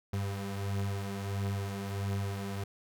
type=beating tone pair; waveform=35% pulse; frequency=98 / 99.5 Hz; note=G2 / G2; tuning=0 / +26 cents; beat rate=1.5 Hz; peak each=-37 / -32 dBFS; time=0.13-2.64 s; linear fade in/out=5 ms; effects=none